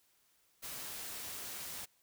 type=noise; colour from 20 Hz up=white; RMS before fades=-44 dBFS; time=0.62-1.86 s; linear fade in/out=20 ms; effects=white hiss -72 dBFS RMS until 2.02 s